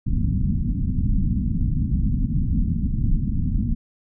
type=low-pass noise; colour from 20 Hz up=pink; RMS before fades=-21 dBFS; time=0.06-3.75 s; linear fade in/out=10 ms; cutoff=250 Hz; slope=48 dB/octave; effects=none